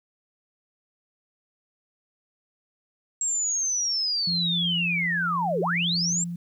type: linear two-way sweep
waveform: sine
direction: down then up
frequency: 7610 to 348.4 to 7610 Hz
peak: -23 dBFS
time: 3.21-6.24 s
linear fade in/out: 2 ms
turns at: 5.61 s
type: tone with tremolo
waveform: sine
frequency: 172.7 Hz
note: F3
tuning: 19 cents flat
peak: -27 dBFS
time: 4.27-6.36 s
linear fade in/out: 5 ms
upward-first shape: sine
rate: 0.76 Hz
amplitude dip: 35%
effects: 10-bit